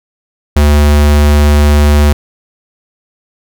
square tone, 73.6 Hz, D2, 4 cents sharp, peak -5 dBFS, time 0.56-2.13 s, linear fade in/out 5 ms, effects none

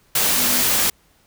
sine tone in noise, 246.9 Hz, B3, in tune, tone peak -29 dBFS, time 0.36-0.62 s, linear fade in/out 5 ms, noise white, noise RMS -18 dBFS, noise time 0.15-0.9 s, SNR -14 dB, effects pink hiss -58 dBFS RMS until 1.26 s

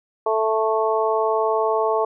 harmonic tone, 220 Hz, A3, in tune, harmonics 2 / 3 / 4 / 5, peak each -21 / -23 / -24 / -25 dBFS, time 0.26-2.05 s, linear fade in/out 5 ms, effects none

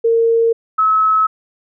sine tone pair in turn, 458.7 / 1291.4 Hz, A#4 / E6, -28 / -36 cents, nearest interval octave + tritone, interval 1792 cents, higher second, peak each -10 dBFS, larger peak neither, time 0.04-0.53 / 0.78-1.27 s, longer neither, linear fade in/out 10 ms, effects none

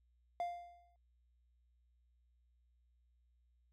triangle tone with exponential decay, 698.5 Hz, F5, in tune, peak -32 dBFS, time 0.4-0.96 s, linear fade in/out 1 ms, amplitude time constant 120 ms, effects added 60 Hz sine -70 dBFS peak until 3.72 s

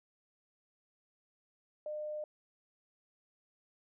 sine tone, 605 Hz, D#5, 49 cents flat, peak -37 dBFS, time 1.86-2.24 s, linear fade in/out 2 ms, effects none

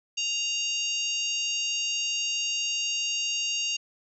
harmonic tone, 932.3 Hz, A#5, in tune, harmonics 3 / 4 / 5 / 6 / 7 / 8, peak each -28 / -41 / -35 / -41 / -33 / -44 dBFS, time 0.17-3.77 s, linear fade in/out 10 ms, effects none

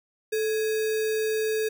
sine tone with sample-and-hold, 436.3 Hz, A4, 15 cents flat, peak -23 dBFS, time 0.32-1.69 s, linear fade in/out 10 ms, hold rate 2100 Hz, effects none

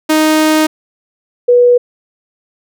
sawtooth / sine tone pair in turn, 311.1 / 487.8 Hz, D#4 / B4, 0 / -21 cents, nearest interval minor sixth, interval 779 cents, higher second, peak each -4 dBFS, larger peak neither, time 0.09-0.67 / 1.48-1.78 s, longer first, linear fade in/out 10 ms, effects none

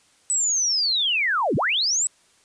sine linear two-way sweep, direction down then up, 8030 to 98 to 8030 Hz, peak -19 dBFS, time 0.3-2.07 s, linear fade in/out 0 ms, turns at 1.56 s, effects white hiss -59 dBFS RMS until 2.44 s + resampled to 22050 Hz

